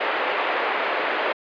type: band-pass noise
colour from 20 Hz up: pink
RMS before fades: -24 dBFS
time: 0-1.33 s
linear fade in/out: 10 ms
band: 420 to 2700 Hz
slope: 24 dB/octave
effects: resampled to 11025 Hz

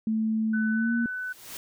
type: tone with pitch glide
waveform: sine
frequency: 220 to 234.4 Hz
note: A3 to A#3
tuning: 0 to +10 cents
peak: -23 dBFS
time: 0.07-1.06 s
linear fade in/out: 2 ms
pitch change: +110 cents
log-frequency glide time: 0.71-0.93 s
type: tone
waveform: sine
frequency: 1500 Hz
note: F#6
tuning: 23 cents sharp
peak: -30 dBFS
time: 0.53-1.33 s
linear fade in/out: 10 ms
type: noise with exponential growth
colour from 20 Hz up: white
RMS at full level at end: -37 dBFS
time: 1.01-1.57 s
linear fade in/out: 1 ms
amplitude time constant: 120 ms
effects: none

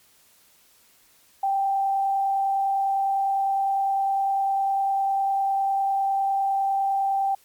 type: tone with frequency modulation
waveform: sine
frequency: 784 Hz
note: G5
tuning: in tune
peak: -20 dBFS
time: 1.43-7.35 s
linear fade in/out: 5 ms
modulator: 29.9 Hz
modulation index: 0.28
effects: white hiss -58 dBFS RMS until 7.44 s + MP3 96 kbps

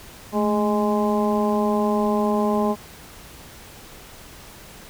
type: harmonic tone with a mistuned harmonic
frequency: 207.7 Hz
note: G#3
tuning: in tune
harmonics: 1 / 2 / 3 / 4 / 5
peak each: -21 / -24 / -26 / -27 / -28 dBFS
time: 0.32-2.76 s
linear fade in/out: 50 ms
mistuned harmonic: 1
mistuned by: +63 cents
effects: pink hiss -43 dBFS RMS until 4.89 s

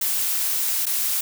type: noise with dropouts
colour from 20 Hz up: blue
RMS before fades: -23 dBFS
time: 0.01-1.21 s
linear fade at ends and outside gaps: 5 ms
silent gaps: 0.856-0.865 s
effects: none

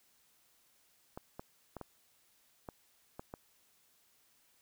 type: clicks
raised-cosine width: 1 ms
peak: -29 dBFS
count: 7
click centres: 1.175 / 1.395 / 1.767 / 1.813 / 2.688 / 3.195 / 3.339 s
effects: white hiss -70 dBFS RMS until 4.61 s

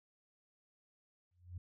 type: tone with exponential growth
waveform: sine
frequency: 88.7 Hz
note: F2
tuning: 27 cents sharp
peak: -39 dBFS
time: 1.31-1.58 s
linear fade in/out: 5 ms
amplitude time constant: 57 ms
effects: tanh soft clip ceiling -35 dBFS

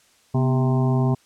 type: harmonic tone with a mistuned harmonic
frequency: 130.81 Hz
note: C3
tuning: in tune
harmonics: 1 / 2 / 3 / 5 / 6 / 7 / 8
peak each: -18 / -24 / -28 / -32 / -34 / -35 / -36 dBFS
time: 0.34-1.15 s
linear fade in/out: 10 ms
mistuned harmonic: 2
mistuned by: -88 cents
effects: white hiss -58 dBFS RMS until 1.25 s + low-pass 9000 Hz 12 dB/octave

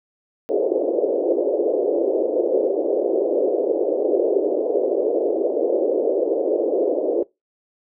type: band-pass noise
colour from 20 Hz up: white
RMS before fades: -20 dBFS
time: 0.49-7.23 s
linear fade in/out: 0 ms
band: 330 to 560 Hz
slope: 48 dB/octave
effects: noise-tail reverb RT60 0.2 s tail -22 dB re dry

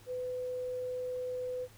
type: tone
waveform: sine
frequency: 502 Hz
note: B4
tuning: 28 cents sharp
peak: -34 dBFS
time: 0.06-1.68 s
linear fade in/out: 50 ms
effects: added 107 Hz sine -59 dBFS peak until 1.77 s + pink hiss -59 dBFS RMS until 1.77 s

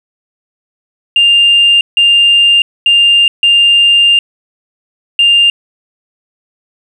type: tone bursts at uneven times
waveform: sine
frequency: 2800 Hz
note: F7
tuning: 4 cents sharp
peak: -3 dBFS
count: 5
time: 1.16-1.81 / 1.97-2.62 / 2.86-3.28 / 3.43-4.19 / 5.19-5.5 s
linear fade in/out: 2 ms
effects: tanh soft clip ceiling 0 dBFS + 7-bit

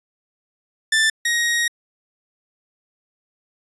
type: tone pair in turn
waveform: sawtooth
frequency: 1769 / 1882.1 Hz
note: A6 / A#6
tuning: +9 / +16 cents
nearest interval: minor second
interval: 107 cents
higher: second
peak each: -11 / -14 dBFS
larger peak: first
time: 0.92-1.1 / 1.25-1.68 s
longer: second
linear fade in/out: 5 ms
effects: resampled to 24000 Hz

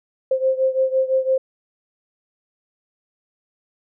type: beating tone pair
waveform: sine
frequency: 523.3 / 529.2 Hz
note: C5 / C5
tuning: 0 / +20 cents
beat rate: 5.9 Hz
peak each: -18 / -21 dBFS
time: 0.31-1.38 s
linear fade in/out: 5 ms
effects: none

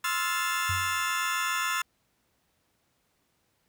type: chord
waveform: 30% pulse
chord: F major seventh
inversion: second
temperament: just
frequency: 1047.7 / 1309.6 / 1396.9 / 1746.1 Hz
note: C6 / E6 / F6 / A6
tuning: +2 / -12 / 0 / -14 cents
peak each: -30 dBFS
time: 0.04-1.82 s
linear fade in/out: 5 ms
type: tone with exponential decay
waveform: sine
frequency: 92.5 Hz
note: F#2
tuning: in tune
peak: -27 dBFS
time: 0.69-1.12 s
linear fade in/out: 5 ms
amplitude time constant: 92 ms
effects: pink hiss -72 dBFS RMS until 3.68 s + high-pass 60 Hz 12 dB/octave

